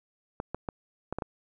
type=clicks; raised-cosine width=1 ms; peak=-18 dBFS; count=6; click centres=0.401 / 0.546 / 0.688 / 1.126 / 1.186 / 1.222 s; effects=none